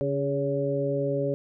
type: harmonic tone with a mistuned harmonic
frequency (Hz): 140.8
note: C#3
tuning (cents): +27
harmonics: 1 / 2 / 3 / 4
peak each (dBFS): -30 / -32 / -29 / -28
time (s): 0.01-1.34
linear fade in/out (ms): 0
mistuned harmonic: 3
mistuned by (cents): -38
effects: none